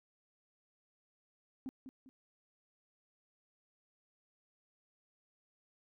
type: tone with echo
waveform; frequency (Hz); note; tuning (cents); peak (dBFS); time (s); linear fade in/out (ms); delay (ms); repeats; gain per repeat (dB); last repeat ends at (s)
sine; 261.6; C4; 0; -37; 1.66-1.69; 0; 200; 2; -9; 2.09
effects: tanh soft clip ceiling -36 dBFS